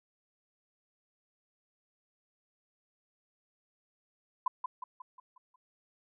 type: tone with echo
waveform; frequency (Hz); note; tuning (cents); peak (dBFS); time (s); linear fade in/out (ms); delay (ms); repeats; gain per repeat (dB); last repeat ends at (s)
sine; 1008; B5; +35; -25; 4.46-4.48; 5; 180; 6; -6; 5.56
effects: none